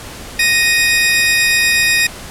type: tone pair together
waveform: sawtooth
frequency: 1864.7 / 2489 Hz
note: A#6 / D#7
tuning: 0 / 0 cents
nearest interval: perfect fourth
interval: 500 cents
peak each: -10 dBFS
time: 0.39-2.07 s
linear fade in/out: 5 ms
effects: pink hiss -31 dBFS RMS until 2.3 s + low-pass 12000 Hz 12 dB/octave